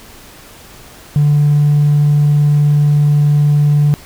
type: tone with hard clipping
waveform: sine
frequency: 146.83 Hz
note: D3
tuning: in tune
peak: -8 dBFS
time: 1.16-3.94 s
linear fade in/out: 0 ms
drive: 1 dB
effects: pink hiss -38 dBFS RMS until 4.05 s